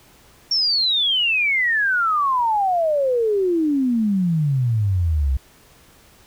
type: exponential sweep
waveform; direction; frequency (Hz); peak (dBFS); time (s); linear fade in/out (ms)
sine; down; 5560 to 63.4; -16; 0.51-5.37; 5
effects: pink hiss -51 dBFS RMS until 6.26 s